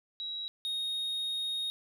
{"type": "tone pair in turn", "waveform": ["sine", "triangle"], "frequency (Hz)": [3866, 3728], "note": ["B7", "A#7"], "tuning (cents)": [-38, -1], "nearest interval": "minor second", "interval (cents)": 63, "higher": "first", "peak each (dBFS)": [-35, -30], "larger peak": "second", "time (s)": [[0.2, 0.48], [0.65, 1.7]], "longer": "second", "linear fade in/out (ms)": 0, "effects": []}